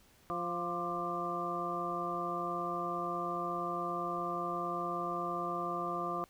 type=harmonic tone with a mistuned harmonic; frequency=174.61 Hz; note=F3; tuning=in tune; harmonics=1 / 2 / 3 / 4 / 6 / 7; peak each=-44 / -41 / -44 / -40 / -42 / -37 dBFS; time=0.3-6.24 s; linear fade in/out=0 ms; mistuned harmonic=7; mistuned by=-54 cents; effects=pink hiss -64 dBFS RMS until 6.29 s